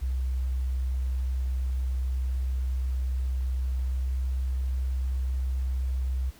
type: tone with pitch glide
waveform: sine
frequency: 64.1 to 64.58 Hz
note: C2 to C2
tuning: -35 to -22 cents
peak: -25 dBFS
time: 0.01-6.31 s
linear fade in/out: 20 ms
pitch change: +13 cents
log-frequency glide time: 3.91-3.98 s
effects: pink hiss -54 dBFS RMS until 6.39 s